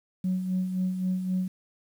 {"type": "tone with tremolo", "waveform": "sine", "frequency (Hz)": 185, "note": "F#3", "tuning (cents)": 0, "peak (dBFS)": -22, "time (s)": [0.24, 1.48], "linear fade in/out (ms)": 5, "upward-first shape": "sine", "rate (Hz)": 3.8, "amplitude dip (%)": 55, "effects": ["tanh soft clip ceiling -20 dBFS", "9-bit"]}